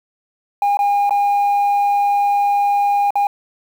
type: tone with dropouts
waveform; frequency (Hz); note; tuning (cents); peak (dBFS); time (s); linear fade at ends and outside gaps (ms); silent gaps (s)
sine; 811; G#5; -41; -10; 0.62-3.27; 2; 0.771-0.79 / 1.095-1.107 / 3.106-3.155
effects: tanh soft clip ceiling -12 dBFS + 7-bit